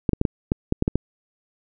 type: clicks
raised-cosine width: 3 ms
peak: -6 dBFS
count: 9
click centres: 0.092 / 0.133 / 0.214 / 0.252 / 0.519 / 0.724 / 0.824 / 0.879 / 0.956 s
effects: none